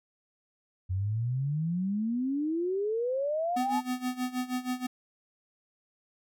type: exponential sweep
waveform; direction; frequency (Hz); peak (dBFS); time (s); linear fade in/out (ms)
sine; up; 89.8 to 880; -27; 0.89-3.81; 20
type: tone with tremolo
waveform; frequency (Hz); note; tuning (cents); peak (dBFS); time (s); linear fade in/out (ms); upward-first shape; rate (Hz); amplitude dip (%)
square; 251.7; B3; +33; -28; 3.56-4.87; 10; sine; 6.3; 85
effects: none